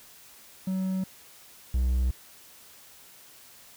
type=tone pair in turn; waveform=triangle; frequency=188.3 / 62.84 Hz; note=F#3 / B1; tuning=+31 / +31 cents; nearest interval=octave + perfect fifth; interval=1900 cents; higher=first; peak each=-24 / -20 dBFS; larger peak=second; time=0.67-1.04 / 1.74-2.11 s; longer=neither; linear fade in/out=5 ms; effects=white hiss -52 dBFS RMS until 3.76 s